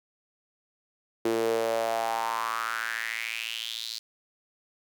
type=tone with high-pass filter sweep; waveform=sawtooth; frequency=113.7 Hz; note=A#2; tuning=43 cents flat; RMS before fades=-30 dBFS; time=1.25-3.99 s; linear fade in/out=5 ms; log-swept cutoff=360 to 4400 Hz; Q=5.2; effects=none